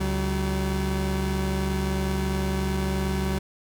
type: tone pair together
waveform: 30% pulse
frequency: 71.1 / 190.31 Hz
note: C#2 / F#3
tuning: +45 / +49 cents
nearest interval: octave + perfect fourth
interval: 1704 cents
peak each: -24 dBFS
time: 0-3.39 s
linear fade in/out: 10 ms
effects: none